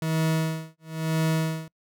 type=tone with tremolo; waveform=40% pulse; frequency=160 Hz; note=D#3; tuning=49 cents sharp; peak=-20 dBFS; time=0.02-1.68 s; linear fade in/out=2 ms; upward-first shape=sine; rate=1 Hz; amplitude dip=100%; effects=noise-tail reverb RT60 0.1 s tail -25 dB re dry